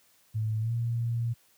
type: tone with pitch glide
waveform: sine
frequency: 109.3 to 117.14 Hz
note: A2 to A#2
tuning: -11 to +9 cents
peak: -26 dBFS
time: 0.34-1.34 s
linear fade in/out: 20 ms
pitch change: +120 cents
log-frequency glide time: 0.6-0.72 s
effects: white hiss -64 dBFS RMS until 1.57 s + high-pass 60 Hz 12 dB/octave